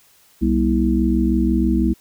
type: harmonic tone with a mistuned harmonic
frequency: 64.9 Hz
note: C2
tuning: 13 cents flat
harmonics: 1 / 3 / 4 / 5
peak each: -20 / -20 / -20 / -20 dBFS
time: 0.41-1.94 s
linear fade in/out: 20 ms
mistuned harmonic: 4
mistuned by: -130 cents
effects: white hiss -54 dBFS RMS until 2 s